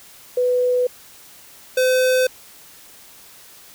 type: tone pair in turn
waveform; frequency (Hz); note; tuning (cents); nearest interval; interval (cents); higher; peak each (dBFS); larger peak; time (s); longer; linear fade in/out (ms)
sine / square; 496.9 / 511.2; B4 / C5; +11 / -40; unison; 49; second; -15; neither; 0.37-0.87 / 1.77-2.27; neither; 5
effects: white hiss -45 dBFS RMS until 3.74 s